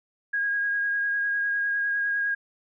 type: tone with vibrato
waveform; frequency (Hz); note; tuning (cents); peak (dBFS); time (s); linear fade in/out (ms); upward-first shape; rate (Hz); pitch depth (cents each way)
sine; 1637; G#6; -25; -23; 0.33-2.35; 10; triangle; 9.9; 20
effects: none